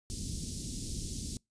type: band-stop noise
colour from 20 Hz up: pink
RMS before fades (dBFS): -38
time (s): 0.1-1.37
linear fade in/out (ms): 0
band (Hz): 300 to 4500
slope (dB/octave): 24
effects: noise-tail reverb RT60 0.2 s tail -26 dB re dry + resampled to 22050 Hz